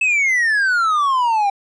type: exponential sweep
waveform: triangle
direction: down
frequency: 2637 to 784 Hz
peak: -12 dBFS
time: 0.01-1.5 s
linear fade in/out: 5 ms
effects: resampled to 22050 Hz